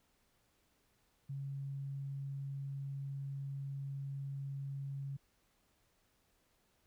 sine tone, 138.2 Hz, C#3, 5 cents flat, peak -39 dBFS, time 1.29-5.17 s, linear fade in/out 10 ms, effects pink hiss -75 dBFS RMS until 6.86 s

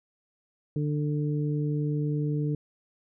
harmonic tone, 148.4 Hz, D3, 18 cents sharp, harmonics 1 / 2 / 3, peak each -26 / -32 / -36 dBFS, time 0.76-2.55 s, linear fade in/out 2 ms, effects none

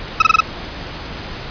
30% pulse tone bursts, 1291 Hz, E6, 37 cents flat, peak -4 dBFS, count 5, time 0.2-0.406 s, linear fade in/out 5 ms, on 22 ms, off 24 ms, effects pink hiss -29 dBFS RMS until 1.5 s + resampled to 11025 Hz

